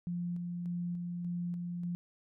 sine tone with tremolo, 174.61 Hz, F3, in tune, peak -33 dBFS, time 0.07-1.95 s, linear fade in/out 0 ms, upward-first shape square, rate 1.7 Hz, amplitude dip 25%, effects none

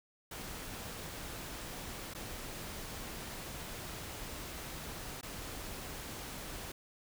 pink noise with dropouts, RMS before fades -44 dBFS, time 0.31-6.72 s, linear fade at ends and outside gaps 5 ms, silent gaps 2.138-2.148 / 5.212-5.229 s, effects none

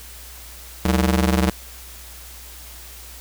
sawtooth ring-modulated tone, 130.81 Hz, C3, in tune, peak -9 dBFS, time 0.85-1.5 s, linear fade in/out 5 ms, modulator 55.2 Hz, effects added 60 Hz sine -41 dBFS peak until 3.2 s + white hiss -41 dBFS RMS until 3.2 s

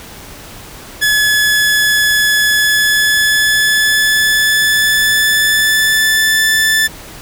sawtooth tone with pitch glide, 1707 to 1757 Hz, G#6 to A6, +47 to -3 cents, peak -6 dBFS, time 1.01-6.88 s, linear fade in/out 20 ms, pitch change +50 cents, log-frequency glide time 2.5-6.45 s, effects pink hiss -33 dBFS RMS until 7.21 s

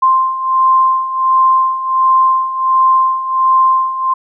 sine beating tone pair, 1046.5 / 1047.9 Hz, C6 / C6, 0 / +2 cents, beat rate 1.4 Hz, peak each -15 / -10 dBFS, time 0.02-4.14 s, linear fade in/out 10 ms, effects none

